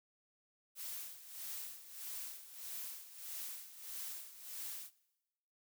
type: noise with tremolo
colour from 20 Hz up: blue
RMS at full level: -44 dBFS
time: 0.75-4.91 s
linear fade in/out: 50 ms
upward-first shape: sine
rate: 1.6 Hz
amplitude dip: 75%
effects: noise-tail reverb RT60 1.0 s tail -21 dB re dry

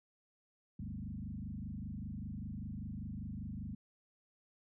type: tone with frequency modulation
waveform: sine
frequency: 146.83 Hz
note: D3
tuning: in tune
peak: -40 dBFS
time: 0.79-3.75 s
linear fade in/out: 5 ms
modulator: 25.1 Hz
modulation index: 3.5
effects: none

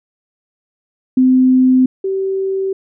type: tone pair in turn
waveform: sine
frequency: 257.1 / 385.2 Hz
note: C4 / G4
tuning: -30 / -30 cents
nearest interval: perfect fifth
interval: 700 cents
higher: second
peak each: -7 / -15 dBFS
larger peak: first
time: 1.17-1.86 / 2.04-2.73 s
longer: neither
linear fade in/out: 5 ms
effects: none

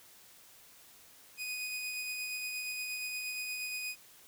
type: tone with tremolo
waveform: sawtooth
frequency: 2489 Hz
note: D#7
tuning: in tune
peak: -32 dBFS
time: 1.37-3.96 s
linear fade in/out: 50 ms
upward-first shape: sine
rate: 8.5 Hz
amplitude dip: 25%
effects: white hiss -58 dBFS RMS until 4.27 s

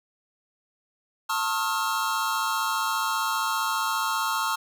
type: tone cluster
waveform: square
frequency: 893 / 1082 / 1279 / 1394 Hz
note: A5 / C#6 / D#6 / F6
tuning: +25 / -42 / +47 / -4 cents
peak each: -31 / -30 / -31 / -31 dBFS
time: 1.29-4.56 s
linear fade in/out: 10 ms
effects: none

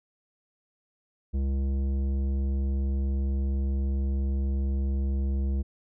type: tone with tanh clipping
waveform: sine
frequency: 67.8 Hz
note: C#2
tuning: 38 cents flat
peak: -26 dBFS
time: 1.33-5.63 s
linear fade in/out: 20 ms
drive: 12 dB
effects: none

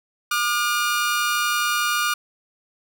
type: tone pair together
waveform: sawtooth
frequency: 1200 / 1429.7 Hz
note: D6 / F6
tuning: +37 / +40 cents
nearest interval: minor third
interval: 303 cents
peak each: -19 dBFS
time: 0.31-2.14 s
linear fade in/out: 5 ms
effects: none

